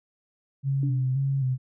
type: tone with vibrato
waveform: sine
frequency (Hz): 132.9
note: C3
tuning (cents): +27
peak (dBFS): -22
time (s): 0.63-1.58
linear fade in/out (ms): 50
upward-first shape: square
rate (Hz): 1.9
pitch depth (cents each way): 52
type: tone with exponential decay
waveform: sine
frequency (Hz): 286.4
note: D4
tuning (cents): -43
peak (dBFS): -29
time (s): 0.83-1.25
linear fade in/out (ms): 2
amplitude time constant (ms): 91
effects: none